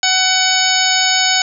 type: harmonic tone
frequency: 749 Hz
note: F#5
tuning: 21 cents sharp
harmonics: 1 / 2 / 3 / 4 / 5 / 6 / 7 / 9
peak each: -20 / -20 / -20 / -20 / -20 / -20 / -20 / -20 dBFS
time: 0.03-1.42 s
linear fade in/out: 2 ms
effects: none